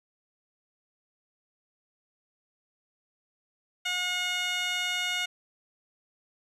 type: tone with band-pass filter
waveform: 15% pulse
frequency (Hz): 722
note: F#5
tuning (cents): -43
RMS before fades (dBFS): -30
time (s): 3.85-5.26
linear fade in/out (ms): 10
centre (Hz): 3500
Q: 1.2
effects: resampled to 32000 Hz + 10-bit